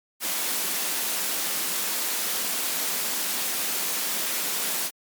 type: high-pass noise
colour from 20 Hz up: white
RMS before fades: -27 dBFS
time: 0.2-4.91 s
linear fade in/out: 50 ms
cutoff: 170 Hz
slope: 96 dB/octave
effects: MP3 96 kbps